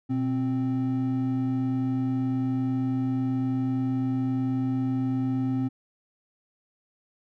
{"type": "tone pair together", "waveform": "triangle", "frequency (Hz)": [123.46, 261.6], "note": ["B2", "C4"], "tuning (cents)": [0, 0], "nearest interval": "octave + minor second", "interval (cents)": 1300, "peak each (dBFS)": [-27, -23], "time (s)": [0.09, 5.69], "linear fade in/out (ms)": 20, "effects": []}